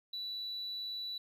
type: tone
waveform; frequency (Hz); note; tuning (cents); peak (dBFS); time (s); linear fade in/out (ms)
triangle; 3951; B7; 0; -35; 0.13-1.18; 5
effects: tanh soft clip ceiling -34 dBFS